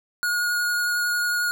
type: tone with vibrato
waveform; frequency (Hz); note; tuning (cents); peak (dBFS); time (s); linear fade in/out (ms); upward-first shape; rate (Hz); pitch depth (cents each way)
square; 1441; F#6; -46; -22; 0.23-1.51; 0; triangle; 11; 12
effects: none